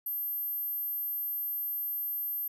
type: tone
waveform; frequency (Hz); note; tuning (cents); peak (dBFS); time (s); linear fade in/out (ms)
sine; 12940; G#9; -46; -31; 0.06-2.48; 5
effects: none